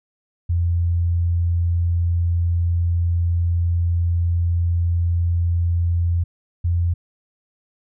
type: tone pair in turn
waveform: sine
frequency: 85.8 / 86.16 Hz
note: F2 / F2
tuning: -30 / -23 cents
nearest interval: unison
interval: 7 cents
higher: second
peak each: -16 dBFS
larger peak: neither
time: 0.49-6.24 / 6.64-6.94 s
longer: first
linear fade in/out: 10 ms
effects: none